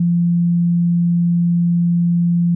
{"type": "tone", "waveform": "sine", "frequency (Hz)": 172.3, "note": "F3", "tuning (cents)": -23, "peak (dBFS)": -12, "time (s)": [0, 2.55], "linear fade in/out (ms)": 5, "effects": []}